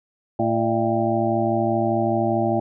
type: harmonic tone with a mistuned harmonic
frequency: 113.1 Hz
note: A2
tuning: 48 cents sharp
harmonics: 1 / 2 / 3 / 5 / 6 / 7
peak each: -27 / -25 / -24 / -26 / -25 / -26 dBFS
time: 0.39-2.6 s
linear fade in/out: 5 ms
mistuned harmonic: 5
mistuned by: +84 cents
effects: none